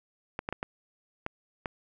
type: clicks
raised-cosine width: 0.5 ms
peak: -17 dBFS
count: 6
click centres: 0.391 / 0.489 / 0.526 / 0.629 / 1.264 / 1.658 s
effects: none